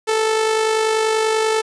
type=tone with amplitude modulation; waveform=sawtooth; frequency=439.6 Hz; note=A4; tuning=2 cents flat; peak=-10 dBFS; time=0.07-1.62 s; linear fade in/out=20 ms; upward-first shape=sine; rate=50.3 Hz; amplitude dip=40%; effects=resampled to 22050 Hz + 7-bit